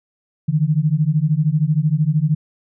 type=beating tone pair; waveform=sine; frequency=146.8 / 159.8 Hz; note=D3 / D#3; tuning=0 / +47 cents; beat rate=13 Hz; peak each=-17 dBFS; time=0.48-2.35 s; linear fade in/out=10 ms; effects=none